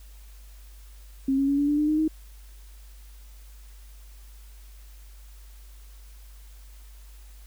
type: tone with pitch steps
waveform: sine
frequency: 269 / 275 / 281.1 / 287.3 / 293.7 / 300.2 / 306.9 / 313.7 Hz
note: C4 / C#4 / C#4 / D4 / D4 / D4 / D#4 / D#4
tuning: +48 / -14 / +24 / -38 / 0 / +38 / -24 / +14 cents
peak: -20 dBFS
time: 1.28-2.08 s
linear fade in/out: 5 ms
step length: 100 ms
effects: added 50 Hz sine -44 dBFS peak until 7.46 s + white hiss -57 dBFS RMS until 7.46 s